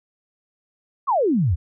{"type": "exponential sweep", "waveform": "sine", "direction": "down", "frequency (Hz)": [1190, 72.6], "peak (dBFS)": -16, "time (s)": [1.07, 1.56], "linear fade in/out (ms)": 20, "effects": []}